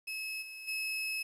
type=tone with level steps; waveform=35% pulse; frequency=2582 Hz; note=E7; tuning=37 cents flat; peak=-35 / -42 / -32 dBFS; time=0.07-1.23 s; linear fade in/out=10 ms; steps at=0.41 / 0.67 s; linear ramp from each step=20 ms; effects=resampled to 32000 Hz + 10-bit